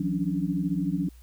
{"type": "tone cluster", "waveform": "sine", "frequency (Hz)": [165.1, 183.1, 277.2, 290.9], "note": ["E3", "F#3", "C#4", "D4"], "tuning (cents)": [3, -18, 0, -16], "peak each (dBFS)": [-30, -28, -32, -31], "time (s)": [0, 1.09], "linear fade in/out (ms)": 5, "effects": ["added 60 Hz sine -47 dBFS peak until 1.22 s", "white hiss -61 dBFS RMS until 1.22 s"]}